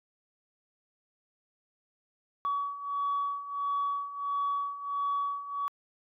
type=beating tone pair; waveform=sine; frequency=1132 / 1133.5 Hz; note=C#6 / C#6; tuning=+36 / +38 cents; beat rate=1.5 Hz; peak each=-34 / -30 dBFS; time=2.45-5.68 s; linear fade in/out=0 ms; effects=tanh soft clip ceiling -23 dBFS